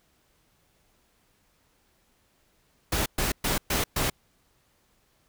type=noise bursts; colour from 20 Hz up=pink; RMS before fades=-26 dBFS; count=5; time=2.92-4.1 s; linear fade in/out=5 ms; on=140 ms; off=120 ms; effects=pink hiss -67 dBFS RMS until 5.28 s